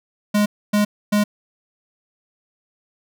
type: tone bursts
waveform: square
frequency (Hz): 207.7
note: G#3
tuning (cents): 0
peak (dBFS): -15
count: 3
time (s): 0.34-1.24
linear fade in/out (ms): 10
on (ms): 120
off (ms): 270
effects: none